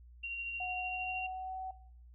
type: tone with tremolo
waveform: sine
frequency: 2758 Hz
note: F7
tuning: 22 cents flat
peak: -36 dBFS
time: 0.23-1.27 s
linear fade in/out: 10 ms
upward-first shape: sine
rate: 13 Hz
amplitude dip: 30%
type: tone with pitch glide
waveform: sine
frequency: 732 to 753.4 Hz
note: F#5 to F#5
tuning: -19 to +31 cents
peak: -38 dBFS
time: 0.6-1.71 s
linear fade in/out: 5 ms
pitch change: +50 cents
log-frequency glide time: 0.75-1.56 s
effects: noise-tail reverb RT60 0.7 s tail -20 dB re dry + added 60 Hz sine -53 dBFS peak until 2.14 s